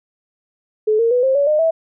sine tone with pitch steps, 430 / 460.9 / 493.9 / 529.4 / 567.4 / 608.1 / 651.8 Hz, A4 / A#4 / B4 / C5 / C#5 / D#5 / E5, -40 / -20 / 0 / +20 / +40 / -40 / -20 cents, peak -12 dBFS, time 0.87-1.71 s, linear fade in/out 10 ms, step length 120 ms, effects none

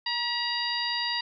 harmonic tone with a mistuned harmonic, 950 Hz, A#5, 33 cents sharp, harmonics 1 / 2 / 3 / 4 / 5, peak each -34 / -33 / -34 / -34 / -31 dBFS, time 0.06-1.21 s, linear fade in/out 5 ms, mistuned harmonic 2, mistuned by +22 cents, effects none

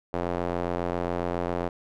square tone with band-pass filter, 43.65 Hz, F1, in tune, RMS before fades -29 dBFS, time 0.13-1.69 s, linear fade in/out 10 ms, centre 590 Hz, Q 1.1, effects none

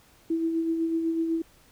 sine tone with tremolo, 328.1 Hz, E4, 8 cents flat, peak -22 dBFS, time 0.3-1.42 s, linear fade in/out 5 ms, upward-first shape sine, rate 8 Hz, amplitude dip 40%, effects pink hiss -58 dBFS RMS until 1.71 s

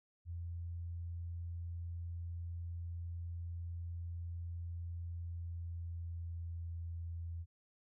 sine tone with pitch glide, 85.4 to 84.22 Hz, F2 to E2, -38 to +38 cents, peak -40 dBFS, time 0.25-7.46 s, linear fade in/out 50 ms, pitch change -24 cents, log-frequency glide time 5.04-6.76 s, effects none

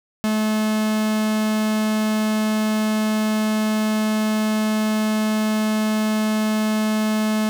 45% pulse tone, 215.8 Hz, A3, 33 cents flat, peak -18 dBFS, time 0.24-7.49 s, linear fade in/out 0 ms, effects none

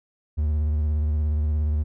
triangle tone with vibrato, 75.6 Hz, D#2, 49 cents flat, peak -18 dBFS, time 0.37-1.84 s, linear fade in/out 20 ms, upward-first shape sine, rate 17 Hz, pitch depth 51 cents each way, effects none

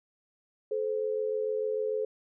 sine tone pair together, 432.2 / 519 Hz, A4 / C5, -31 / -14 cents, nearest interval minor third, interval 317 cents, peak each -29 / -33 dBFS, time 0.71-2.05 s, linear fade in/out 5 ms, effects none

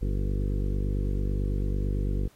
harmonic tone with a mistuned harmonic, 49 Hz, G1, in tune, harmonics 1 / 2 / 3 / 4 / 5 / 6 / 7 / 8 / 9 / 10, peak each -26 / -32 / -36 / -38 / -40 / -42 / -43 / -44 / -45 / -46 dBFS, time 0.01-2.28 s, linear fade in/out 10 ms, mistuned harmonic 8, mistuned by -28 cents, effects pink hiss -61 dBFS RMS until 2.35 s + AAC 48 kbps

